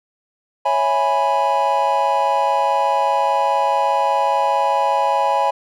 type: chord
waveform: triangle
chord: C# minor seventh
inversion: none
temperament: equal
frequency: 554.4 / 659.3 / 830.6 / 987.8 Hz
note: C#5 / E5 / G#5 / B5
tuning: 0 / 0 / 0 / 0 cents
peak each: -20 / -22 / -16 / -18 dBFS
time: 0.65-5.51 s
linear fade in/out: 10 ms
effects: none